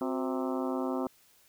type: harmonic tone with a mistuned harmonic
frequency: 130.81 Hz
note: C3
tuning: in tune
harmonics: 2 / 3 / 4 / 5 / 6 / 7 / 8 / 9 / 10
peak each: -32 / -36 / -38 / -40 / -42 / -43 / -44 / -45 / -46 dBFS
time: 0.01-1.07 s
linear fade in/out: 2 ms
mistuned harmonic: 3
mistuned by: -110 cents
effects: white hiss -63 dBFS RMS until 1.48 s